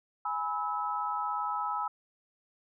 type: chord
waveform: sine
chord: E major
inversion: first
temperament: equal with one note detuned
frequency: 830.6 / 987.8 / 1297.4 Hz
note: G#5 / B5 / E6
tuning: 0 / 0 / -28 cents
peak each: -35 / -35 / -33 dBFS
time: 0.25-1.88 s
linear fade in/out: 5 ms
effects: none